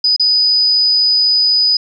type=tone with dropouts; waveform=sine; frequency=4978 Hz; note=D#8; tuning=in tune; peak=-9 dBFS; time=0.04-1.77 s; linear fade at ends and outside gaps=5 ms; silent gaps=0.164-0.196 s; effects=none